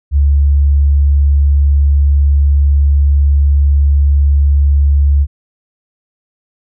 sine tone, 71 Hz, C#2, 42 cents sharp, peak -6 dBFS, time 0.11-5.27 s, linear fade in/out 50 ms, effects none

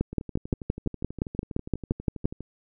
two click trains, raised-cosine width 3 ms, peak -23 / -11 dBFS, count 29 / 14, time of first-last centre 0.13-2.406 / 0.01-2.255 s, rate 12.3 / 5.79 Hz, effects none

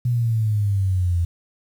sine exponential sweep, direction down, 123.7 to 84.4 Hz, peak -17 dBFS, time 0.05-1.25 s, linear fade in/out 5 ms, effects 8-bit

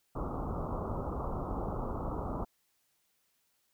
pink low-pass noise, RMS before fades -36 dBFS, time 0.15-2.45 s, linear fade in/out 10 ms, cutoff 1300 Hz, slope 96 dB/octave, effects white hiss -75 dBFS RMS until 3.73 s

